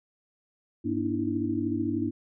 sine tone cluster, 101.6 / 239.2 / 292.4 / 315.2 / 328.6 Hz, G#2 / A#3 / D4 / D#4 / E4, -38 / +45 / -7 / +23 / -5 cents, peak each -35 / -32 / -30 / -37 / -31 dBFS, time 0.84-2.11 s, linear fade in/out 20 ms, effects none

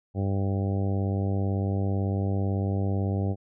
harmonic tone, 98 Hz, G2, in tune, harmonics 1 / 2 / 3 / 4 / 5 / 6 / 7 / 8, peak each -25 / -31 / -35 / -37 / -39 / -41 / -42 / -43 dBFS, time 0.14-3.36 s, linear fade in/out 50 ms, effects none

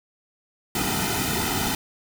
pink noise with comb filter, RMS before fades -25 dBFS, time 0.75-1.75 s, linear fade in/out 2 ms, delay 1.8 ms, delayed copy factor -1, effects none

